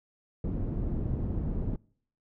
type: low-pass noise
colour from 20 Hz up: pink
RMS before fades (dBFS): -31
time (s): 0.44-1.76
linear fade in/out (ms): 2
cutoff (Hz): 270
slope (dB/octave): 12
effects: noise-tail reverb RT60 0.6 s tail -26 dB re dry